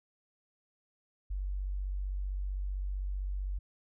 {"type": "tone", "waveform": "sine", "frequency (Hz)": 47.78, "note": "G1", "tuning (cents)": -44, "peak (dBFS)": -32, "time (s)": [1.3, 3.59], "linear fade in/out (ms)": 10, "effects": []}